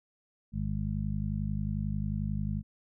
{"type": "harmonic tone", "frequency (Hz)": 51.2, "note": "G#1", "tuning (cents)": -24, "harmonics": [1, 2, 3, 4], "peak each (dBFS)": [-35, -35, -35, -35], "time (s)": [0.52, 2.63], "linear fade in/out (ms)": 50, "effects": []}